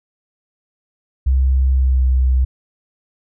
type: tone with pitch glide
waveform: sine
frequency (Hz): 65.7 to 64.13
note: C2 to C2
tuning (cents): +8 to -34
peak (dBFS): -11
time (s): 1.26-2.45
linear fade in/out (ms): 10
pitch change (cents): -42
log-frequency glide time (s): 1.71-2.05
effects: none